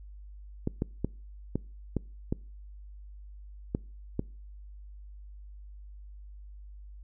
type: clicks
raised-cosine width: 3 ms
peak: -15 dBFS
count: 8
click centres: 0.674 / 0.821 / 1.046 / 1.556 / 1.967 / 2.325 / 3.749 / 4.194 s
effects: noise-tail reverb RT60 0.4 s tail -25 dB re dry + added 50 Hz sine -44 dBFS peak until 7.03 s